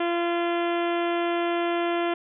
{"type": "harmonic tone", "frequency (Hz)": 343.5, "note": "F4", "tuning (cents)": -29, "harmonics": [1, 2, 3, 4, 5, 6, 7, 8, 9, 10], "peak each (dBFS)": [-25, -28, -34, -35, -38, -39, -40, -41, -41, -45], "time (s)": [0, 2.14], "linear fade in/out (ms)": 5, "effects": []}